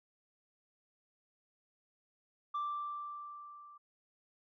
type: tone with level ramp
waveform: sine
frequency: 1174.7 Hz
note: D6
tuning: in tune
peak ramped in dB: -31 to -53 dBFS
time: 2.54-3.78 s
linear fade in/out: 10 ms
effects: tanh soft clip ceiling -32 dBFS